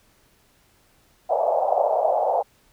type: band-pass noise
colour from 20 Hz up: white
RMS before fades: -21 dBFS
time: 1.29-2.43 s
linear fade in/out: 20 ms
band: 550 to 770 Hz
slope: 48 dB/octave
effects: pink hiss -60 dBFS RMS until 2.72 s